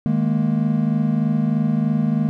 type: chord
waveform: triangle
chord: D# suspended fourth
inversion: none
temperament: equal with one note detuned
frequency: 155.56 / 209.9 / 233.1 Hz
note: D#3 / G#3 / A#3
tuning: 0 / +19 / 0 cents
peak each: -19 dBFS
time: 0.06-2.29 s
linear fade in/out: 0 ms
effects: none